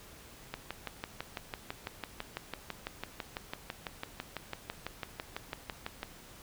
click train, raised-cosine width 0.3 ms, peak -20 dBFS, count 34, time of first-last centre 0.54-6.031 s, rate 6.01 Hz, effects pink hiss -53 dBFS RMS until 6.42 s

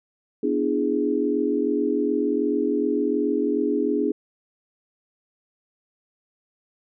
sine chord, E dominant seventh, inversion second, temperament equal with one note detuned, 246.9 / 293.7 / 336.4 / 415.3 Hz, B3 / D4 / E4 / G#4, 0 / 0 / +35 / 0 cents, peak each -27 / -24 / -28 / -24 dBFS, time 0.43-4.12 s, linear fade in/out 5 ms, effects none

